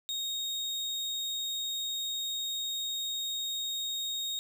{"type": "tone", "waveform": "35% pulse", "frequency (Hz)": 3728, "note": "A#7", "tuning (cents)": -1, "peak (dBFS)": -30, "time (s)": [0.09, 4.39], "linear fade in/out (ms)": 0, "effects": []}